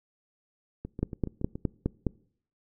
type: two click trains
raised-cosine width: 3 ms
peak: -13 / -23 dBFS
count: 6 / 6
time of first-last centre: 1.03-2.067 / 0.85-1.555 s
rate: 4.82 / 7.09 Hz
effects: noise-tail reverb RT60 0.6 s tail -24 dB re dry